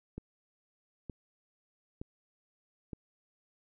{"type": "click train", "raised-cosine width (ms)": 3, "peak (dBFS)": -27, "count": 4, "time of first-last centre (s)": [0.18, 2.932], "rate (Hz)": 1.09, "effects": []}